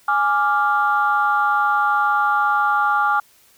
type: chord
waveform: sine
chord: D diminished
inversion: second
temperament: equal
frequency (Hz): 830.6 / 1174.7 / 1396.9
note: Ab5 / D6 / F6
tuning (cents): 0 / 0 / 0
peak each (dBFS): -19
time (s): 0.08-3.2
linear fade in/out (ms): 5
effects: tanh soft clip ceiling -6 dBFS + white hiss -54 dBFS RMS until 3.57 s